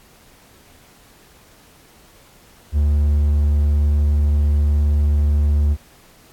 triangle tone, 73.42 Hz, D2, in tune, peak -11 dBFS, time 2.72-5.77 s, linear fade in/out 50 ms, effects pink hiss -50 dBFS RMS until 6.32 s + AAC 64 kbps

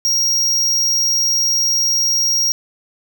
square tone, 5620 Hz, F8, 10 cents sharp, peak -14 dBFS, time 0.05-2.52 s, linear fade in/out 0 ms, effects none

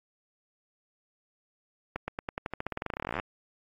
accelerating click train, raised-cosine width 0.5 ms, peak -17 dBFS, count 29, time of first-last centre 1.96-3.198 s, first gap 120 ms, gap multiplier 0.91, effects AAC 32 kbps

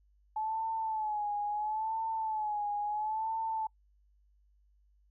sine tone with vibrato, 859 Hz, A5, 42 cents flat, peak -31 dBFS, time 0.36-3.67 s, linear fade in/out 5 ms, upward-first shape sine, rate 0.74 Hz, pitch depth 71 cents each way, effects noise-tail reverb RT60 0.1 s tail -25 dB re dry + added 50 Hz sine -64 dBFS peak until 5.1 s

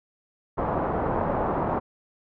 white low-pass noise, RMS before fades -26 dBFS, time 0.57-1.8 s, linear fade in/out 20 ms, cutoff 1000 Hz, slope 24 dB/octave, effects none

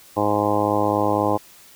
harmonic tone, 103.83 Hz, G#2, in tune, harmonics 1 / 2 / 3 / 4 / 5 / 6 / 7 / 8 / 9 / 10, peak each -29 / -30 / -24 / -28 / -24 / -27 / -29 / -24 / -30 / -27 dBFS, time 0.16-1.38 s, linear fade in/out 20 ms, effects white hiss -48 dBFS RMS until 1.75 s

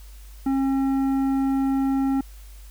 sine tone with tanh clipping, 270 Hz, C#4, 45 cents flat, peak -21 dBFS, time 0.46-2.21 s, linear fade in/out 5 ms, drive 10 dB, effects added 50 Hz sine -40 dBFS peak until 2.7 s + white hiss -53 dBFS RMS until 2.7 s

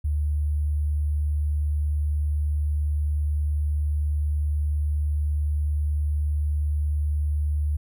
sine tone with sample-and-hold, 74.2 Hz, D2, 18 cents sharp, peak -21 dBFS, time 0.04-7.77 s, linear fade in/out 10 ms, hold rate 11025 Hz, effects none

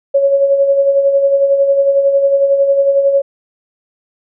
sine tone with tremolo, 554.4 Hz, C#5, in tune, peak -6 dBFS, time 0.14-3.22 s, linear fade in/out 10 ms, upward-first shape sine, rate 11 Hz, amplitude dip 50%, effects none

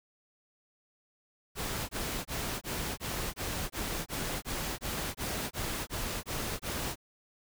pink noise bursts, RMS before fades -35 dBFS, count 15, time 1.55-6.958 s, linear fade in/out 50 ms, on 340 ms, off 22 ms, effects none

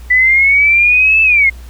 sine linear two-way sweep, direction up then down, 1975.5 to 2642 to 2095 Hz, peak -6 dBFS, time 0.1-1.5 s, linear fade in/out 10 ms, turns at 1.22 s, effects added 60 Hz sine -29 dBFS peak until 1.69 s + pink hiss -43 dBFS RMS until 1.69 s

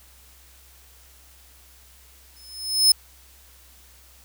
sawtooth tone with exponential growth, 5200 Hz, E8, 24 cents flat, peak -8 dBFS, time 2.36-2.92 s, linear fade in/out 5 ms, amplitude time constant 120 ms, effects added 64 Hz sine -53 dBFS peak until 4.24 s + white hiss -53 dBFS RMS until 4.24 s

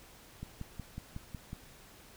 click train, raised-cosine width 5 ms, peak -28 dBFS, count 7, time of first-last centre 0.43-1.531 s, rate 5.45 Hz, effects pink hiss -56 dBFS RMS until 2.16 s

